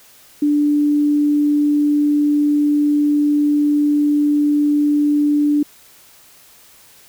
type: tone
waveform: sine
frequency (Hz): 293.7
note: D4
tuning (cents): 0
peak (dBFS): -12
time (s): 0.42-5.63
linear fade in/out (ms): 5
effects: white hiss -47 dBFS RMS until 7.08 s